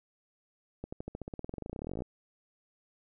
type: accelerating click train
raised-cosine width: 2 ms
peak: -25 dBFS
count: 30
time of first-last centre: 0.84-2.021 s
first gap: 85 ms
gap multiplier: 0.94
effects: none